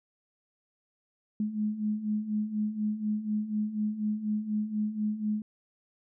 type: beating tone pair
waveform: sine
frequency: 209.5 / 213.6 Hz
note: G#3 / G#3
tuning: +15 / +49 cents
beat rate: 4.1 Hz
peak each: -34 / -29 dBFS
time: 1.4-5.42 s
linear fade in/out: 2 ms
effects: none